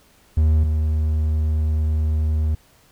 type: tone pair in turn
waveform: triangle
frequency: 77.78 / 77.37 Hz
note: D#2 / D#2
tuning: 0 / -9 cents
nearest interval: unison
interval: 9 cents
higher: first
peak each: -11 / -15 dBFS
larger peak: first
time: 0.37-0.64 / 0.64-2.55 s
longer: second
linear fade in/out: 5 ms
effects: pink hiss -55 dBFS RMS until 2.91 s